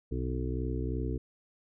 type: harmonic tone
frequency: 62.9 Hz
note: B1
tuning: 32 cents sharp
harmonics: 1 / 2 / 4 / 5 / 6 / 7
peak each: -33 / -36 / -39 / -40 / -41 / -41 dBFS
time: 0.11-1.18 s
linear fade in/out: 10 ms
effects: none